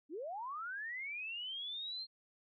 sine linear sweep, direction up, 266.5 to 4236 Hz, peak -40 dBFS, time 0.09-2.07 s, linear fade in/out 50 ms, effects none

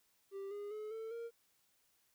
triangle tone with pitch steps, 392.8 / 409.7 / 427.4 / 445.8 / 465 Hz, G4 / G#4 / G#4 / A4 / A#4, +4 / -24 / +50 / +23 / -4 cents, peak -40 dBFS, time 0.31-1.31 s, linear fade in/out 50 ms, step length 200 ms, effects white hiss -75 dBFS RMS until 2.14 s

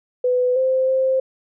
sine tone with pitch steps, 499.3 / 521 / 525 Hz, B4 / C5 / C5, +19 / -7 / +6 cents, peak -15 dBFS, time 0.24-1.2 s, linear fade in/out 5 ms, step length 320 ms, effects none

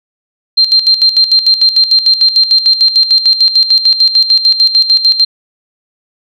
sine tone with tremolo, 4165 Hz, C8, 9 cents flat, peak -3 dBFS, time 0.57-5.25 s, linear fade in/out 10 ms, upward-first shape square, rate 6.7 Hz, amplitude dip 70%, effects none

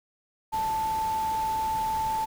sine tone in noise, 880 Hz, A5, in tune, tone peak -25 dBFS, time 0.52-2.26 s, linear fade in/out 20 ms, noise pink, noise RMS -40 dBFS, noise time 0.52-2.26 s, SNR +12 dB, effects none

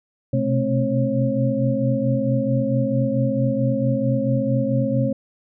sine tone cluster, 124.7 / 129.2 / 218.1 / 265.3 / 543 Hz, B2 / C3 / A3 / C4 / C#5, +17 / -21 / -15 / +24 / -36 cents, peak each -24 dBFS, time 0.33-5.13 s, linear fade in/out 5 ms, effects none

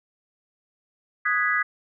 sine chord, G# minor seventh, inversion second, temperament equal, 1244.5 / 1480 / 1661.2 / 1975.5 Hz, D#6 / F#6 / G#6 / B6, 0 / 0 / 0 / 0 cents, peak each -26 / -30 / -24 / -25 dBFS, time 1.25-1.63 s, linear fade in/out 10 ms, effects none

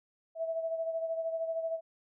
sine beating tone pair, 653 / 666 Hz, E5 / E5, -17 / +18 cents, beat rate 13 Hz, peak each -32 / -40 dBFS, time 0.35-1.81 s, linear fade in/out 50 ms, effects none

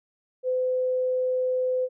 sine tone, 509 Hz, C5, 48 cents flat, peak -22 dBFS, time 0.43-1.89 s, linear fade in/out 50 ms, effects none

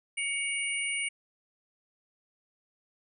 sine tone cluster, 2239 / 2833 / 9160 Hz, C#7 / F7 / D9, +17 / +24 / -44 cents, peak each -31 / -37 / -35 dBFS, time 0.17-1.09 s, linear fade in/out 10 ms, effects none

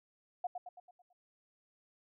sine tone with echo, 720 Hz, F#5, 47 cents flat, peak -32 dBFS, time 0.44-0.47 s, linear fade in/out 5 ms, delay 110 ms, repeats 6, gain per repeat -6 dB, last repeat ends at 1.13 s, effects none

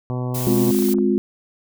harmonic tone, 125.1 Hz, B2, 23 cents sharp, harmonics 1 / 2 / 3 / 4 / 5 / 6 / 7 / 8 / 9, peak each -23 / -29 / -33 / -35 / -37 / -39 / -40 / -41 / -42 dBFS, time 0.1-0.71 s, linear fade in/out 0 ms
blue noise, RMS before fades -29 dBFS, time 0.34-0.94 s, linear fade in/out 10 ms
clicks, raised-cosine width 1 ms, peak -23 dBFS, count 11, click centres 0.409 / 0.488 / 0.527 / 0.563 / 0.672 / 0.747 / 0.789 / 0.824 / 0.887 / 0.942 / 0.985 s
sine chord, F minor, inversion first, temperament equal with one note detuned, 207.7 / 261.6 / 355.7 Hz, Ab3 / C4 / F4, 0 / 0 / +32 cents, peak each -19 / -21 / -19 dBFS, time 0.47-1.18 s, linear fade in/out 0 ms
effects none

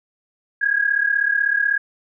sine tone pair together, 1625.1 / 1661.2 Hz, G#6 / G#6, -38 / 0 cents, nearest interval unison, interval 38 cents, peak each -19 dBFS, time 0.61-1.78 s, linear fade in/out 10 ms, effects none

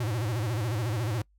square tone with vibrato, 112.8 Hz, A2, 44 cents sharp, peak -28 dBFS, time 0-1.22 s, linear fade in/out 5 ms, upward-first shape sine, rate 14 Hz, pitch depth 190 cents each way, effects noise-tail reverb RT60 0.1 s tail -24 dB re dry + added 50 Hz sine -61 dBFS peak until 1.38 s

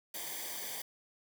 white noise with comb filter, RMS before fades -41 dBFS, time 0.14-0.82 s, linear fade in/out 5 ms, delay 0.74 ms, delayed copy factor -0.75, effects none

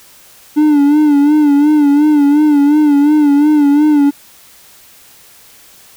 triangle tone with vibrato, 293.8 Hz, D4, 1 cent sharp, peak -4 dBFS, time 0.56-4.11 s, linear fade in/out 20 ms, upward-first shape sine, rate 2.8 Hz, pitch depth 66 cents each way, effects white hiss -42 dBFS RMS until 5.96 s

